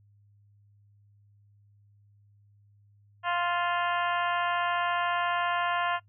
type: harmonic tone with a mistuned harmonic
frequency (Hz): 349.2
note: F4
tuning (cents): 0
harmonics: 2 / 3 / 4 / 5 / 6 / 7 / 8 / 9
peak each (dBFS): -31 / -30 / -34 / -34 / -42 / -43 / -39 / -43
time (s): 3.23-6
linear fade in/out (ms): 50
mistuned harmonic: 7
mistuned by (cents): +43
effects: noise-tail reverb RT60 0.1 s tail -20 dB re dry + added 102 Hz sine -58 dBFS peak until 6.08 s